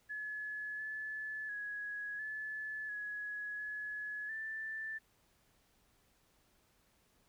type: tone with pitch steps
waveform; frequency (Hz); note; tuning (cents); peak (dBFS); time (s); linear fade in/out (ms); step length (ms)
sine; 1705 / 1728 / 1671 / 1727 / 1681 / 1697 / 1767; G#6 / A6 / G#6 / A6 / G#6 / G#6 / A6; +45 / -32 / +10 / -33 / +20 / +37 / +7; -39; 0.09-4.99; 20; 700
effects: pink hiss -72 dBFS RMS until 7.28 s